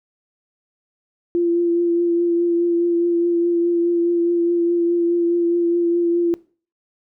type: tone with vibrato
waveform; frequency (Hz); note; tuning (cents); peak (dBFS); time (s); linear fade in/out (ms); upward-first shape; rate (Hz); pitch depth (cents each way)
sine; 343.2; F4; -30; -15; 1.35-6.34; 0; triangle; 4.8; 22
effects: noise-tail reverb RT60 0.4 s tail -21 dB re dry